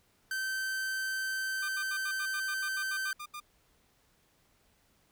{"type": "tone", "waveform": "45% pulse", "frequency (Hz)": 1548, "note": "G6", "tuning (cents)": -22, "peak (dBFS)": -32, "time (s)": [0.31, 3.13], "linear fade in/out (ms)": 2}
{"type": "tone bursts", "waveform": "sawtooth", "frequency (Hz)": 1205, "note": "D6", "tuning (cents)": 44, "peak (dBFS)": -36, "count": 13, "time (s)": [1.62, 3.403], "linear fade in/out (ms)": 10, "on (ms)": 67, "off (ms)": 76}
{"effects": ["pink hiss -69 dBFS RMS until 5.11 s"]}